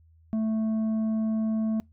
sine tone with tanh clipping, 220 Hz, A3, in tune, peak -25 dBFS, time 0.33-1.8 s, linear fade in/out 0 ms, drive 6 dB, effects noise-tail reverb RT60 0.2 s tail -26 dB re dry + added 81 Hz sine -55 dBFS peak until 1.92 s

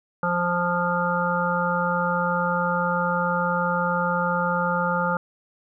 harmonic tone, 175.4 Hz, F3, 8 cents sharp, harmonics 1 / 3 / 5 / 7 / 8, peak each -27 / -27 / -27 / -27 / -27 dBFS, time 0.23-5.17 s, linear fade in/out 2 ms, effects none

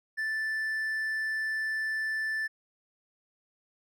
triangle tone, 1760 Hz, A6, in tune, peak -27 dBFS, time 0.17-2.48 s, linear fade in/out 20 ms, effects none

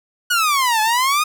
sawtooth exponential two-way sweep, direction down then up, 1480 to 852 to 1256 Hz, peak -11 dBFS, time 0.3-1.24 s, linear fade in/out 10 ms, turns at 0.81 s, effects none

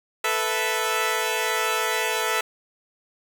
10% pulse chord, A suspended second, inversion none, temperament equal, 440 / 493.9 / 659.3 Hz, A4 / B4 / E5, 0 / 0 / 0 cents, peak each -17 / -19 / -20 dBFS, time 0.24-2.41 s, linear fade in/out 5 ms, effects 8-bit

